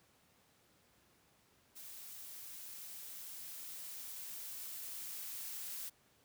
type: noise with level ramp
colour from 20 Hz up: blue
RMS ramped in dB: -51 to -44 dBFS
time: 1.75-5.9 s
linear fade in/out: 20 ms
effects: pink hiss -70 dBFS RMS until 6.24 s + high-pass 80 Hz 12 dB/octave